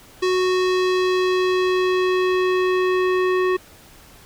square tone with low-pass filter sweep, 368.7 Hz, F#4, 6 cents flat, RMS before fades -19 dBFS, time 0.22-3.57 s, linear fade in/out 10 ms, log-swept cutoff 5100 to 2200 Hz, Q 1.2, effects pink hiss -47 dBFS RMS until 4.25 s

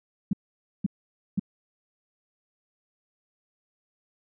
sine tone bursts, 196 Hz, G3, in tune, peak -20 dBFS, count 3, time 0.31-1.396 s, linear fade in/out 5 ms, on 22 ms, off 510 ms, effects none

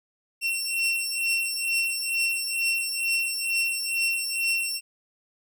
sawtooth beating tone pair, 2717 / 2719.2 Hz, F7 / F7, -48 / -47 cents, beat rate 2.2 Hz, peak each -24 dBFS, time 0.41-4.81 s, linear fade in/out 50 ms, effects none

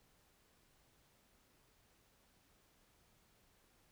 silence, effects pink hiss -72 dBFS RMS until 3.91 s

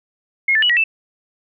sine tone with pitch steps, 2154 / 1761 / 2936 / 1915 / 2645 Hz, C7 / A6 / F#7 / A#6 / E7, +50 / +1 / -14 / +46 / +5 cents, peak -12 dBFS, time 0.48-0.84 s, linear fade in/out 5 ms, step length 72 ms, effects none

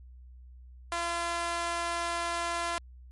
sawtooth tone with high-pass filter, 341.7 Hz, F4, 38 cents flat, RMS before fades -32 dBFS, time 0.92-2.78 s, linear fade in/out 0 ms, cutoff 870 Hz, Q 1.5, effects added 62 Hz sine -47 dBFS peak until 3.11 s + MP3 48 kbps

